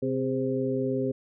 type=harmonic tone with a mistuned harmonic; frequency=130.2 Hz; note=C3; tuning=8 cents flat; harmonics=1 / 2 / 3 / 4; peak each=-33 / -29 / -29 / -32 dBFS; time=0.02-1.12 s; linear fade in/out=10 ms; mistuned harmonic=3; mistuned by=+59 cents; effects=none